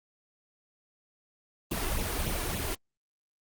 pink noise with flanger, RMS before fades -31 dBFS, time 1.71-2.75 s, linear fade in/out 5 ms, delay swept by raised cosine 0.29 to 2.99 ms, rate 3.5 Hz, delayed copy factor +0.75, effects Opus 32 kbps

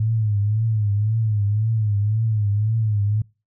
sine tone with vibrato, 107 Hz, A2, 48 cents flat, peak -17 dBFS, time 0-3.22 s, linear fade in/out 5 ms, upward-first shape triangle, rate 1.9 Hz, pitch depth 110 cents each way, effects noise-tail reverb RT60 0.3 s tail -25 dB re dry

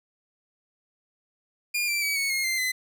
sawtooth tone with pitch steps, 2417 / 2347 / 2279 / 2213 / 2148 / 2086 / 2025 Hz, D7 / D7 / C#7 / C#7 / C7 / C7 / B6, +49 / -2 / +47 / -3 / +45 / -6 / +43 cents, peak -21 dBFS, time 1.74-2.72 s, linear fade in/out 10 ms, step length 140 ms, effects none

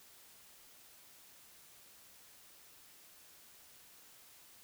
silence, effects white hiss -60 dBFS RMS until 4.63 s

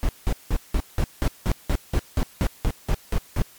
brown noise bursts, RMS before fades -20 dBFS, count 15, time 0.03-3.42 s, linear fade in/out 0 ms, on 58 ms, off 180 ms, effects white hiss -50 dBFS RMS until 3.58 s + MP3 96 kbps

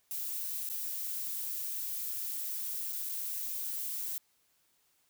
violet noise with dropouts, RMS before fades -37 dBFS, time 0.11-4.18 s, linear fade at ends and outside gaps 0 ms, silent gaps 0.69-0.699 / 2.925-2.929 / 3.089-3.094 s, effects white hiss -72 dBFS RMS until 5.09 s

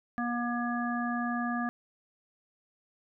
harmonic tone, 239.6 Hz, A#3, 48 cents sharp, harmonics 1 / 3 / 5 / 7, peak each -31 / -36 / -37 / -37 dBFS, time 0.18-1.69 s, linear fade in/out 0 ms, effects none

